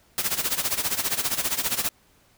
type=noise with tremolo; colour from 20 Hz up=white; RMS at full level=-23 dBFS; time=0.18-1.89 s; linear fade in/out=0 ms; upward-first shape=sine; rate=15 Hz; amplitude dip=80%; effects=pink hiss -60 dBFS RMS until 2.37 s